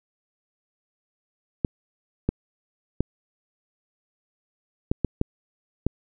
clicks, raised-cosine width 3 ms, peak -8 dBFS, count 7, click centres 1.648 / 2.29 / 3.006 / 4.915 / 5.047 / 5.214 / 5.866 s, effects none

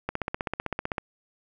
click train, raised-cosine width 0.5 ms, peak -13 dBFS, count 15, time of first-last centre 0.09-0.982 s, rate 15.7 Hz, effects none

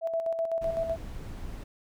sine tone with tremolo, 659.3 Hz, E5, in tune, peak -25 dBFS, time 0.01-0.97 s, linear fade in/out 50 ms, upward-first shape square, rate 7.9 Hz, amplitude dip 50%
brown noise, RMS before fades -39 dBFS, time 0.61-1.64 s, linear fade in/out 10 ms
effects none

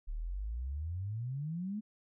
sine exponential sweep, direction up, 35.08 to 220 Hz, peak -35 dBFS, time 0.07-1.81 s, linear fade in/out 20 ms, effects none

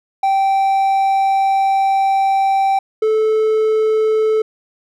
triangle tone pair in turn, 779 / 436.1 Hz, G5 / A4, -11 / -15 cents, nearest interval minor seventh, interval 1004 cents, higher first, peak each -10 dBFS, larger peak neither, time 0.23-2.79 / 3.02-4.42 s, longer first, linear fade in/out 5 ms, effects none

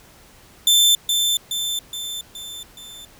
sawtooth tone with echo, 3546 Hz, A7, 13 cents sharp, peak -9 dBFS, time 0.67-0.95 s, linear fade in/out 2 ms, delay 420 ms, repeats 5, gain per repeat -5 dB, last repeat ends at 3.05 s, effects pink hiss -49 dBFS RMS until 3.19 s

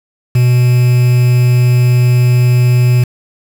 triangle tone with quantisation, 123.47 Hz, B2, in tune, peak -4 dBFS, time 0.35-3.04 s, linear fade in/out 5 ms, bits 4, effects none

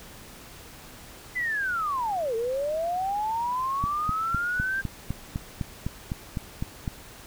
sine linear two-way sweep, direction down then up, 2035 to 440 to 1595 Hz, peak -25 dBFS, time 1.35-4.82 s, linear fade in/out 20 ms, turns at 2.35 s
click train, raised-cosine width 5 ms, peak -16 dBFS, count 13, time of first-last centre 3.84-6.878 s, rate 3.95 Hz
effects pink hiss -46 dBFS RMS until 7.26 s

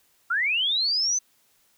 sine linear sweep, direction up, 1318.5 to 6200 Hz, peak -21 dBFS, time 0.3-1.19 s, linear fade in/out 10 ms, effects white hiss -64 dBFS RMS until 1.77 s

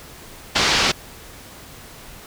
white low-pass noise, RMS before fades -18 dBFS, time 0.55-0.92 s, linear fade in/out 10 ms, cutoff 5200 Hz, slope 24 dB/octave, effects pink hiss -41 dBFS RMS until 2.26 s

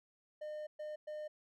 triangle tone bursts at uneven times, 607 Hz, D#5, 43 cents flat, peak -39 dBFS, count 3, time 0.41-0.67 / 0.79-0.96 / 1.07-1.28 s, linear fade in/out 10 ms, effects none

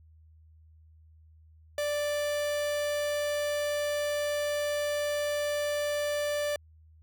45% pulse tone, 587.3 Hz, D5, in tune, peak -28 dBFS, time 1.78-6.56 s, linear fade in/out 2 ms, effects added 79 Hz sine -54 dBFS peak until 7.02 s

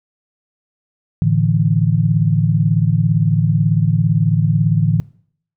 sine chord, A suspended fourth, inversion none, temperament equal, 110 / 146.83 / 164.81 Hz, A2 / D3 / E3, 0 / 0 / 0 cents, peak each -16 dBFS, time 1.22-5 s, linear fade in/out 0 ms, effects noise-tail reverb RT60 0.6 s tail -23 dB re dry

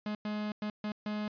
45% pulse tone bursts at uneven times, 210.7 Hz, G#3, 25 cents sharp, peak -33 dBFS, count 5, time 0.06-0.15 / 0.25-0.52 / 0.62-0.7 / 0.84-0.92 / 1.06-1.28 s, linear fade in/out 2 ms, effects resampled to 11025 Hz

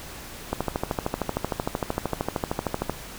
click train, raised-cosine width 1 ms, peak -10 dBFS, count 32, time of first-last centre 0.53-2.896 s, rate 13.1 Hz, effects pink hiss -40 dBFS RMS until 3.18 s

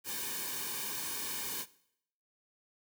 white noise with comb filter, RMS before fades -38 dBFS, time 0.04-1.66 s, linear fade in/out 50 ms, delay 1.5 ms, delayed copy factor -1, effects noise-tail reverb RT60 0.7 s tail -19 dB re dry

